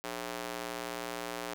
square tone with high-pass filter, 59.6 Hz, A#1, 39 cents sharp, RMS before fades -39 dBFS, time 0.04-1.54 s, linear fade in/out 0 ms, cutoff 450 Hz, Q 0.75, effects none

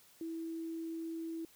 sine tone, 327.7 Hz, E4, 10 cents flat, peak -38 dBFS, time 0.21-1.45 s, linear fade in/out 2 ms, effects white hiss -63 dBFS RMS until 1.55 s

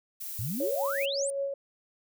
violet noise, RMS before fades -38 dBFS, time 0.2-1.06 s, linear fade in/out 10 ms
sine exponential sweep, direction up, 98 to 9410 Hz, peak -31 dBFS, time 0.39-1.3 s, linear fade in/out 0 ms
sine tone with tremolo, 554.4 Hz, C#5, in tune, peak -27 dBFS, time 0.6-1.54 s, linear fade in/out 5 ms, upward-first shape sine, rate 5.2 Hz, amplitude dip 40%
effects none

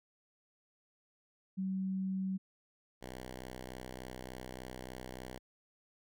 sine / 5% pulse tone pair in turn, 190 / 63.4 Hz, F#3 / B1, +46 / +46 cents, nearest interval octave + perfect fifth, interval 1900 cents, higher first, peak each -33 / -33 dBFS, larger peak neither, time 1.57-2.38 / 3.01-5.39 s, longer second, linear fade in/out 20 ms, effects none

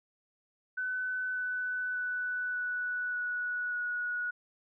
sine tone with pitch steps, 1507 / 1497.5 / 1488 / 1478.5 / 1469.2 / 1459.9 Hz, F#6 / F#6 / F#6 / F#6 / F#6 / F#6, +31 / +20 / +9 / -2 / -13 / -24 cents, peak -31 dBFS, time 0.77-4.31 s, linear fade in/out 10 ms, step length 590 ms, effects none

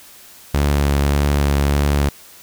sawtooth tone with vibrato, 71.4 Hz, D2, 48 cents flat, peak -10 dBFS, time 0.54-2.09 s, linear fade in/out 5 ms, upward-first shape sine, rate 1.7 Hz, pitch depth 17 cents each way, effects white hiss -43 dBFS RMS until 2.42 s

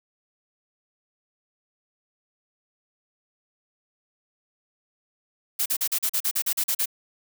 blue noise bursts, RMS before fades -24 dBFS, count 12, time 5.59-6.858 s, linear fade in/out 10 ms, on 69 ms, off 40 ms, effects none

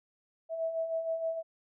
sine beating tone pair, 648 / 654.4 Hz, E5 / E5, -30 / -13 cents, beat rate 6.4 Hz, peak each -39 / -31 dBFS, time 0.49-1.43 s, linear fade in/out 50 ms, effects none

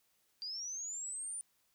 sine linear sweep, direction up, 4699 to 9397 Hz, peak -39 dBFS, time 0.42-1.41 s, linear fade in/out 0 ms, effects white hiss -75 dBFS RMS until 1.74 s

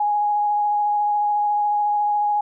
sine tone with vibrato, 830.6 Hz, G#5, in tune, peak -17 dBFS, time 0-2.41 s, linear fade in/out 5 ms, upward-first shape sine, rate 14 Hz, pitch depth 11 cents each way, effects none

